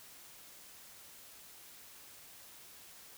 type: silence
effects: white hiss -55 dBFS RMS until 3.17 s